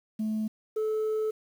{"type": "tone pair in turn", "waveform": "sine", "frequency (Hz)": [216.9, 433.8], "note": ["A3", "A4"], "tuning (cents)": [-25, -25], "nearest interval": "octave", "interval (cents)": 1200, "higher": "second", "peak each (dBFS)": [-25, -23], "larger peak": "second", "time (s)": [[0.19, 0.48], [0.76, 1.31]], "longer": "second", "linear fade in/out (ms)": 10, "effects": ["tanh soft clip ceiling -25 dBFS", "9-bit"]}